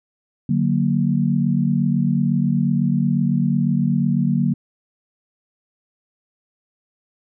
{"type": "chord", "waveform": "sine", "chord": "D augmented", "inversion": "none", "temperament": "equal with one note detuned", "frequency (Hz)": [147.26, 185, 233.1], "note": ["D3", "F#3", "A#3"], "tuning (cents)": [5, 0, 0], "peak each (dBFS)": -20, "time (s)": [0.49, 4.54], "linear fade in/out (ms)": 5, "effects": []}